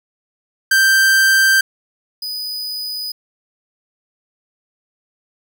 45% pulse tone pair in turn, 1568 / 4978 Hz, G6 / D#8, 0 / 0 cents, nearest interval octave + minor sixth, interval 2000 cents, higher second, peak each -10 / -22 dBFS, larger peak first, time 0.71-1.61 / 2.22-3.12 s, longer neither, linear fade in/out 5 ms, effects none

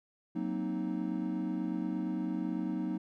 triangle chord, C half-diminished seventh, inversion second, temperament equal, 185 / 233.1 / 261.6 / 311.1 Hz, Gb3 / Bb3 / C4 / Eb4, 0 / 0 / 0 / 0 cents, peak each -35 / -36 / -37 / -34 dBFS, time 0.35-2.98 s, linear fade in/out 10 ms, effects none

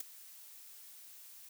blue noise with ADSR envelope, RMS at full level -36 dBFS, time 0-1.49 s, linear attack 5 ms, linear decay 10 ms, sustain -18 dB, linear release 5 ms, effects none

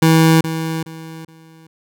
25% pulse tone with echo, 161.5 Hz, E3, 35 cents flat, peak -5 dBFS, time 0.02-0.41 s, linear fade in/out 5 ms, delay 420 ms, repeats 3, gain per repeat -11 dB, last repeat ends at 1.67 s, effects none

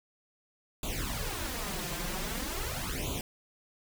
pink noise with flanger, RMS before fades -35 dBFS, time 0.83-3.21 s, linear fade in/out 2 ms, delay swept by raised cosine 0.28 to 5.78 ms, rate 0.44 Hz, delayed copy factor +0.95, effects none

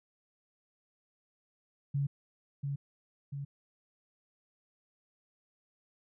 sine tone with echo, 140.5 Hz, C#3, 24 cents sharp, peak -28 dBFS, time 1.94-2.07 s, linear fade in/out 10 ms, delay 690 ms, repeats 2, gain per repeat -4 dB, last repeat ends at 3.45 s, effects none

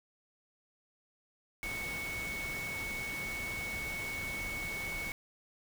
sine tone in noise, 2217 Hz, C#7, in tune, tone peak -37 dBFS, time 1.63-5.12 s, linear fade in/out 0 ms, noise pink, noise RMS -43 dBFS, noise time 1.63-5.12 s, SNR +3 dB, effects none

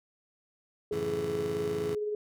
sine tone with tremolo, 420 Hz, G#4, 19 cents sharp, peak -28 dBFS, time 0.91-2.15 s, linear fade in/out 2 ms, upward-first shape sine, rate 19 Hz, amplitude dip 35%
20% pulse chord, F# minor seventh, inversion none, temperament just, 92.5 / 111 / 138.75 / 166.5 Hz, F#2 / A2 / C#3 / E3, 0 / +16 / +2 / +18 cents, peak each -38 / -39 / -39 / -34 dBFS, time 0.92-1.95 s, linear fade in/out 5 ms
effects none

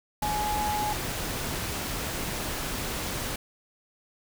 sine tone in noise, 841 Hz, G#5, 22 cents sharp, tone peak -27 dBFS, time 0.22-0.93 s, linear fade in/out 5 ms, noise pink, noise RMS -32 dBFS, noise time 0.22-3.36 s, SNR +2 dB, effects none

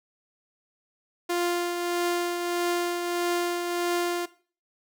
sawtooth tone with tremolo, 349.2 Hz, F4, in tune, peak -19 dBFS, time 1.29-4.26 s, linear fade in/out 10 ms, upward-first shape triangle, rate 1.6 Hz, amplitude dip 45%, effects noise-tail reverb RT60 0.4 s tail -17 dB re dry

